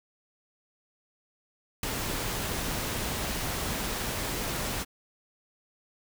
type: noise with ADSR envelope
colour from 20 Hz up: pink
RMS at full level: -26 dBFS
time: 1.83-4.85 s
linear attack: 4 ms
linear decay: 5 ms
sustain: -6 dB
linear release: 35 ms
effects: none